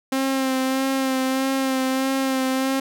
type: tone with vibrato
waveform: sawtooth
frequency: 264.8 Hz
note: C4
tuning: 21 cents sharp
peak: -16 dBFS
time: 0.12-2.8 s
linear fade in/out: 5 ms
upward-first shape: sine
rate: 1.6 Hz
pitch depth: 24 cents each way
effects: none